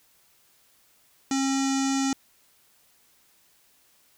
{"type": "tone with low-pass filter", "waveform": "square", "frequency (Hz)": 270.3, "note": "C#4", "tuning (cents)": -44, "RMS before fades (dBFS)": -25, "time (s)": [1.31, 2.13], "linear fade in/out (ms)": 2, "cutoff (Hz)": 6700, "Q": 4.5, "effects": ["white hiss -62 dBFS RMS until 4.17 s"]}